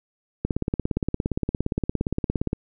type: click train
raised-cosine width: 3 ms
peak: -10 dBFS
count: 37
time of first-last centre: 0.45-2.531 s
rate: 17.3 Hz
effects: none